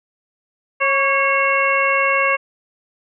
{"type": "harmonic tone with a mistuned harmonic", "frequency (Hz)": 546, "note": "C#5", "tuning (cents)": -26, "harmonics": [1, 2, 3, 4, 5], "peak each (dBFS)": [-21, -19, -23, -19, -22], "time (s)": [0.8, 2.37], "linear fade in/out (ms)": 20, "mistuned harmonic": 2, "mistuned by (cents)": 42, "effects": []}